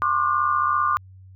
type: tone cluster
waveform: sine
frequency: 1057 / 1112 / 1195 / 1439 Hz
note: C6 / C#6 / D6 / F#6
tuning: +17 / +5 / +30 / -49 cents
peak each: -25 / -28 / -20 / -28 dBFS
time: 0.02-0.97 s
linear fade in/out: 0 ms
effects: added 94 Hz sine -43 dBFS peak until 1.35 s